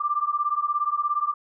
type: beating tone pair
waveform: sine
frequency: 1174.7 / 1191.7 Hz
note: D6 / D6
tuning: 0 / +25 cents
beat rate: 17 Hz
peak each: -25 dBFS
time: 0-1.34 s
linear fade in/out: 10 ms
effects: none